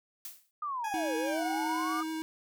blue noise with exponential decay, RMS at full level -39 dBFS, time 0.25-0.51 s, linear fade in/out 1 ms, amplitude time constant 56 ms
sine linear two-way sweep, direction down then up, 1237 to 453.9 to 1237 Hz, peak -32 dBFS, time 0.62-2.03 s, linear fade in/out 5 ms, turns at 1.16 s
20% pulse tone with pitch glide, 830.6 to 731.5 Hz, G#5 to F#5, 0 to -20 cents, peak -32 dBFS, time 0.84-2.01 s, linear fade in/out 5 ms, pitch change -220 cents, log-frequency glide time 1.24-1.44 s
square tone with vibrato, 318.3 Hz, D#4, 39 cents sharp, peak -34 dBFS, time 0.94-2.22 s, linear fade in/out 0 ms, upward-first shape sine, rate 9.6 Hz, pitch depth 9 cents each way
effects none

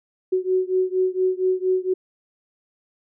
sine beating tone pair, 370 / 374.3 Hz, F#4 / F#4, 0 / +20 cents, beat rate 4.3 Hz, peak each -21 / -22 dBFS, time 0.32-1.94 s, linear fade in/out 10 ms, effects none

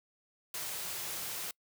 white band-stop noise, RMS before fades -39 dBFS, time 0.54-1.51 s, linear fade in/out 2 ms, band 210 to 300 Hz, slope 96 dB/octave, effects noise-tail reverb RT60 0.1 s tail -26 dB re dry + high-pass 80 Hz 12 dB/octave

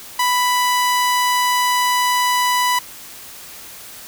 sawtooth tone, 990 Hz, B5, 4 cents sharp, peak -11 dBFS, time 0.19-2.79 s, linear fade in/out 5 ms, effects white hiss -37 dBFS RMS until 4.07 s

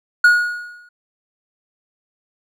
triangle tone with exponential decay, 1447 Hz, F#6, 39 cents flat, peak -4 dBFS, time 0.24-0.89 s, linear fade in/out 5 ms, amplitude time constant 140 ms, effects none

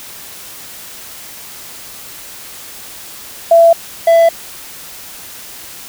sine / triangle tone pair in turn, 670 / 667.3 Hz, E5 / E5, +28 / +21 cents, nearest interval unison, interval 7 cents, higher first, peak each -3 dBFS, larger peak neither, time 3.51-3.73 / 4.07-4.29 s, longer neither, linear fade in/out 5 ms, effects white hiss -32 dBFS RMS until 5.88 s

